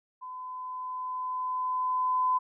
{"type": "tone with level ramp", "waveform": "sine", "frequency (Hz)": 1014, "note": "B5", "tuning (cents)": 45, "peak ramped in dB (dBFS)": [-38, -22], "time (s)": [0.21, 2.39], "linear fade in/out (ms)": 20, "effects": []}